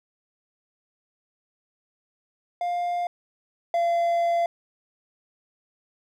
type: tone pair in turn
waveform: triangle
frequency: 703 / 684.2 Hz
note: F5 / F5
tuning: +11 / -36 cents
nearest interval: unison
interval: 47 cents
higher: first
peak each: -22 / -18 dBFS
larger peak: second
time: 2.61-3.07 / 3.74-4.46 s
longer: second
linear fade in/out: 2 ms
effects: none